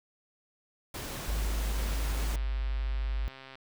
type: noise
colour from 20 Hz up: pink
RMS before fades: -39 dBFS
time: 0.94-2.36 s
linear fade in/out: 5 ms
type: tone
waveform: sine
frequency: 52.1 Hz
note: G#1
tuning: 6 cents sharp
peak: -28 dBFS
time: 1.28-3.28 s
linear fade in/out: 0 ms
type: click train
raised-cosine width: 0.3 ms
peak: -31 dBFS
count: 237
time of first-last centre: 1.78-3.554 s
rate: 133 Hz
effects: none